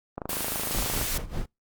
click train, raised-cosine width 1 ms, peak -18 dBFS, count 23, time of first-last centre 0.18-1.013 s, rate 26.4 Hz
white noise, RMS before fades -30 dBFS, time 0.29-1.18 s, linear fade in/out 5 ms
brown noise with tremolo, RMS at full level -28 dBFS, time 0.74-1.46 s, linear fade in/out 5 ms, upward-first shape sine, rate 5.1 Hz, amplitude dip 85%
effects noise-tail reverb RT60 0.2 s tail -26 dB re dry + Opus 32 kbps

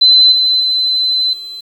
sine tone with level steps, 4044 Hz, B7, 40 cents sharp, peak -4 / -9 / -11 / -25 dBFS, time 0.01-1.61 s, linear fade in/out 10 ms, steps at 0.32 / 0.6 / 1.33 s, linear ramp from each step 2 ms, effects 7-bit

